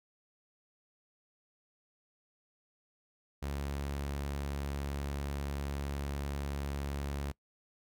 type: tone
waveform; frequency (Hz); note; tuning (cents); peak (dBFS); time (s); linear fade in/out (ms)
sawtooth; 70.5; C#2; +30; -31; 3.42-7.32; 10
effects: noise-tail reverb RT60 0.1 s tail -23 dB re dry